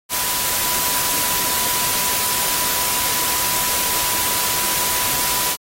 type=tone in noise; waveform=sine; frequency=987.8 Hz; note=B5; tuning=in tune; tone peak=-29 dBFS; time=0.09-5.57 s; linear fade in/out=50 ms; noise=white; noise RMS=-20 dBFS; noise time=0.09-5.57 s; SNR=-12 dB; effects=AAC 48 kbps